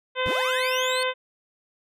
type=harmonic tone; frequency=512 Hz; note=C5; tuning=38 cents flat; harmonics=1 / 2 / 3 / 4 / 5 / 6 / 7; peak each=-26 / -29 / -31 / -32 / -33 / -34 / -34 dBFS; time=0.15-1.14 s; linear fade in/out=50 ms
type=linear sweep; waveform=30% pulse; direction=up; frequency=44.26 to 4427 Hz; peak=-27 dBFS; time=0.26-1.03 s; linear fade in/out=0 ms
effects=resampled to 32000 Hz